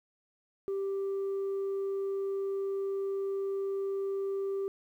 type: tone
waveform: sine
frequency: 392 Hz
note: G4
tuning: in tune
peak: -28 dBFS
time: 0.68-4.68 s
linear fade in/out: 0 ms
effects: tanh soft clip ceiling -29 dBFS + 11-bit